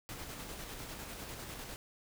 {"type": "noise with tremolo", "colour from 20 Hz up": "pink", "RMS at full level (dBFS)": -44, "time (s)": [0.09, 1.76], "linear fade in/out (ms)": 0, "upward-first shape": "square", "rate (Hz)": 10, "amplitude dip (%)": 30, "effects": []}